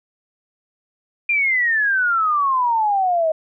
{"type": "exponential sweep", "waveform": "sine", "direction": "down", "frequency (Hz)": [2423, 622.3], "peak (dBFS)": -15, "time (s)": [1.29, 3.32], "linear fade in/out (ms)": 5, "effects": []}